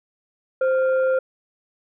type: tone pair together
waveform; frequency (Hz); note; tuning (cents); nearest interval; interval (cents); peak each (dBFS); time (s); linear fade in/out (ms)
sine; 522.2 / 1394; C5 / F6; -3 / -4; octave + perfect fourth; 1699; -16 / -27; 0.61-1.19; 5
effects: tanh soft clip ceiling -11 dBFS